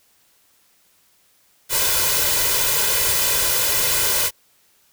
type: noise with comb filter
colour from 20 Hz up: white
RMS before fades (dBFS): -19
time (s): 1.69-4.31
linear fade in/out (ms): 50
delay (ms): 2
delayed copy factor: +0.75
effects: white hiss -59 dBFS RMS until 4.92 s